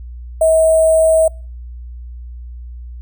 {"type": "tone with sample-and-hold", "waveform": "sine", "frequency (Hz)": 643, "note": "E5", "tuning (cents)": -43, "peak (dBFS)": -8, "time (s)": [0.41, 1.28], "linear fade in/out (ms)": 5, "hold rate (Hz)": 8820, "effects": ["noise-tail reverb RT60 0.4 s tail -26 dB re dry", "added 60 Hz sine -28 dBFS peak until 3.01 s"]}